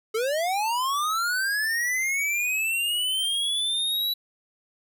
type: linear sweep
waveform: square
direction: up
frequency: 423.4 to 3951 Hz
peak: -24 dBFS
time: 0.14-4.14 s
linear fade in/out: 10 ms
effects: none